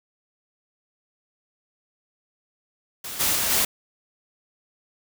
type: noise with level steps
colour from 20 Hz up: white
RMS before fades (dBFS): -34 / -22 / -24 / -21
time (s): 3.04-3.65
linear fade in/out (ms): 5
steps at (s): 3.19 / 3.34 / 3.49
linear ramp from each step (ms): 20
effects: none